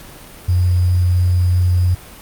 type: tone with sample-and-hold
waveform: sine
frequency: 89.7 Hz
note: F2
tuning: 47 cents sharp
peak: -11 dBFS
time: 0.48-1.95 s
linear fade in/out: 10 ms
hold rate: 4900 Hz
effects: pink hiss -38 dBFS RMS until 2.21 s + Opus 48 kbps